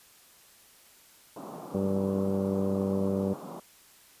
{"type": "band-pass noise", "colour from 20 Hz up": "pink", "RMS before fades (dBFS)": -42, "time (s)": [1.36, 3.6], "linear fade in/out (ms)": 5, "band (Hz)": [150, 1200], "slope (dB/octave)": 48}
{"type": "harmonic tone", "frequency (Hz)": 97.3, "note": "G2", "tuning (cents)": -12, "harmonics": [1, 2, 3, 4, 5, 6], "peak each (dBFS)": [-37, -28, -37, -34, -34, -36], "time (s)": [1.74, 3.34], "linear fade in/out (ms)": 10}
{"effects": ["white hiss -57 dBFS RMS until 4.2 s", "resampled to 32000 Hz"]}